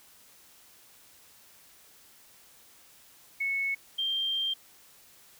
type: tone pair in turn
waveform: sine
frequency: 2203 / 3174 Hz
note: C#7 / G7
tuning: -11 / +21 cents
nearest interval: tritone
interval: 632 cents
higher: second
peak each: -27 dBFS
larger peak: neither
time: 3.4-3.75 / 3.98-4.54 s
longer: second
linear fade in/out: 10 ms
effects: white hiss -57 dBFS RMS until 5.39 s